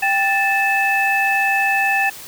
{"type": "tone cluster", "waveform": "sine", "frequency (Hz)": [788, 1761, 2613], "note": ["G5", "A6", "E7"], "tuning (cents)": [9, 1, -16], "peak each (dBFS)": -19, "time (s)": [0.02, 2.1], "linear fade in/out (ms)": 10, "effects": ["white hiss -36 dBFS RMS until 2.27 s"]}